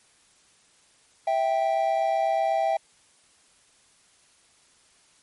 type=tone pair together; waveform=triangle; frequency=656 / 784 Hz; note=E5 / G5; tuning=-9 / 0 cents; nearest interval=minor third; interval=309 cents; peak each=-22 dBFS; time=1.27-2.77 s; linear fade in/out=5 ms; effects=white hiss -60 dBFS RMS until 5.22 s + MP3 48 kbps